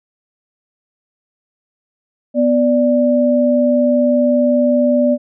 sine tone pair together, 247.6 / 587.3 Hz, B3 / D5, +5 / 0 cents, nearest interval octave + minor third, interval 1495 cents, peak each -13 dBFS, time 2.34-5.18 s, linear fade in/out 50 ms, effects none

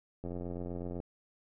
click train, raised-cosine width 2 ms, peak -27 dBFS, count 68, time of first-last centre 0.24-1.001 s, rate 88 Hz, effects none

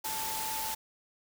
sine tone in noise, 880 Hz, A5, in tune, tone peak -37 dBFS, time 0.04-0.75 s, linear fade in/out 10 ms, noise white, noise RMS -36 dBFS, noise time 0.04-0.75 s, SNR -4 dB, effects none

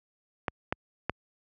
clicks, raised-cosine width 0.5 ms, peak -12 dBFS, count 3, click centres 0.482 / 0.725 / 1.096 s, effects high-pass 60 Hz 12 dB/octave

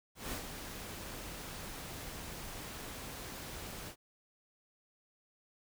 pink noise with ADSR envelope, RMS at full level -39 dBFS, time 0.15-3.96 s, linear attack 170 ms, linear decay 110 ms, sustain -6 dB, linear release 79 ms, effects none

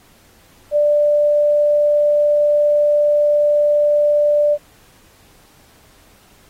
sine tone, 590 Hz, D5, 8 cents sharp, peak -11 dBFS, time 0.71-4.58 s, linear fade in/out 50 ms, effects pink hiss -51 dBFS RMS until 6.49 s + AAC 48 kbps

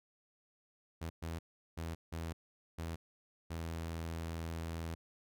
sawtooth tone bursts at uneven times, 82.41 Hz, E2, in tune, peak -35 dBFS, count 6, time 1.01-1.1 / 1.22-1.39 / 1.77-1.95 / 2.12-2.33 / 2.78-2.96 / 3.5-4.95 s, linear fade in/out 10 ms, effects none

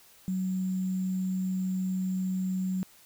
sine tone with sample-and-hold, 186.6 Hz, F#3, 15 cents sharp, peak -27 dBFS, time 0.28-2.83 s, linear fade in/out 0 ms, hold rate 7350 Hz, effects white hiss -57 dBFS RMS until 3.05 s

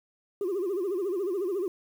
sine tone with vibrato, 376.4 Hz, F#4, 30 cents sharp, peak -25 dBFS, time 0.41-1.68 s, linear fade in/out 2 ms, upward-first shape sine, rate 14 Hz, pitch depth 160 cents each way, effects tanh soft clip ceiling -24 dBFS + 9-bit

